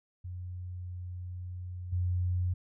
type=tone with level steps; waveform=sine; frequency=89.9 Hz; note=F#2; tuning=49 cents flat; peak=-37 / -27 dBFS; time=0.24-2.54 s; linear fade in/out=10 ms; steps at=1.92 s; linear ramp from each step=10 ms; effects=none